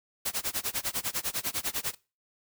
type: noise with tremolo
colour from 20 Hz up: white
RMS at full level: -29 dBFS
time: 0.25-1.95 s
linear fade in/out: 10 ms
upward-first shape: sine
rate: 10 Hz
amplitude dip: 100%
effects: noise-tail reverb RT60 0.3 s tail -21 dB re dry